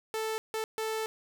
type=tone bursts at uneven times; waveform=sawtooth; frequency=440 Hz; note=A4; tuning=in tune; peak=-27 dBFS; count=3; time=0.14-0.38 / 0.54-0.64 / 0.78-1.06 s; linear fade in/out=0 ms; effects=none

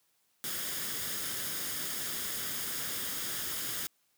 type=noise with comb filter; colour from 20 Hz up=white; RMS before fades=-36 dBFS; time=0.44-3.87 s; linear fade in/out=0 ms; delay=0.59 ms; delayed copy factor=+0.5; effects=white hiss -73 dBFS RMS until 4.17 s + high-pass 80 Hz 12 dB/octave

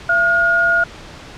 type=tone pair together; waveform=sine; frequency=676 / 1431 Hz; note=E5 / F6; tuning=+43 / +42 cents; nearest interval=octave + minor second; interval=1299 cents; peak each=-20 / -12 dBFS; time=0.09-0.84 s; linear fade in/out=5 ms; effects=pink hiss -36 dBFS RMS until 1.37 s + low-pass 5000 Hz 12 dB/octave

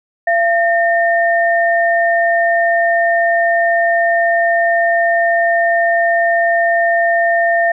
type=tone pair together; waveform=sine; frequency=681 / 1818.1 Hz; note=F5 / A#6; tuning=-44 / -44 cents; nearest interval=octave + perfect fourth; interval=1700 cents; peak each=-12 / -15 dBFS; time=0.27-7.72 s; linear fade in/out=5 ms; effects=none

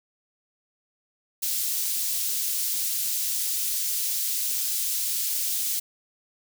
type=high-pass noise; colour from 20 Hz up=white; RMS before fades=-27 dBFS; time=1.42-5.8 s; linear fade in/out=10 ms; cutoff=4400 Hz; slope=12 dB/octave; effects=none

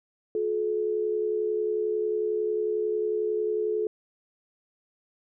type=tone pair together; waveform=sine; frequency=358.7 / 429.8 Hz; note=F4 / A4; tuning=+46 / -41 cents; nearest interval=minor third; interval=313 cents; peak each=-31 / -25 dBFS; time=0.35-3.87 s; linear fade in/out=2 ms; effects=none

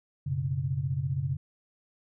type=chord; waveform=sine; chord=F# suspended fourth; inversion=none; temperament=equal; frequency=92.5 / 123.47 / 138.59 Hz; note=F#2 / B2 / C#3; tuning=0 / 0 / 0 cents; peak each=-35 / -33 / -29 dBFS; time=0.26-1.37 s; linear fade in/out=10 ms; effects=none

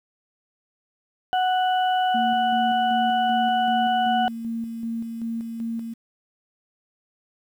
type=harmonic tone; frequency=740 Hz; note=F#5; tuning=in tune; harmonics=1 / 2 / 4; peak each=-19 / -30 / -32 dBFS; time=1.33-4.28 s; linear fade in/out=0 ms
type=tone with tremolo; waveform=sine; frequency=229 Hz; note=A#3; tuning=31 cents flat; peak=-25 dBFS; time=2.14-5.94 s; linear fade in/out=10 ms; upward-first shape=square; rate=2.6 Hz; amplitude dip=40%
effects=9-bit

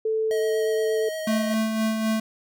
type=tone; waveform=sine; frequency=440 Hz; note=A4; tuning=in tune; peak=-21 dBFS; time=0.05-1.09 s; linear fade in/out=5 ms
type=tone with vibrato; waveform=square; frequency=632 Hz; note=D#5; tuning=27 cents sharp; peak=-29 dBFS; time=0.31-1.54 s; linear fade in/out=0 ms; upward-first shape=sine; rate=8.5 Hz; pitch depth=15 cents each way
type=tone with tremolo; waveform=square; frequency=220 Hz; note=A3; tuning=in tune; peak=-21 dBFS; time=1.27-2.2 s; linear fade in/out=5 ms; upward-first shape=sine; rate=3.9 Hz; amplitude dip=40%
effects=none

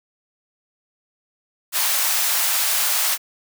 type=high-pass noise; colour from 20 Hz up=white; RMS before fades=-20 dBFS; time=1.72-3.18 s; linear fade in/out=50 ms; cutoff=660 Hz; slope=24 dB/octave; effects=none

